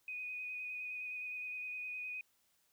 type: tone with vibrato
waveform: sine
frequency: 2489 Hz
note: D#7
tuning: in tune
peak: -40 dBFS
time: 0.08-2.21 s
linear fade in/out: 2 ms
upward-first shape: square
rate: 9.7 Hz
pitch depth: 15 cents each way
effects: white hiss -75 dBFS RMS until 2.72 s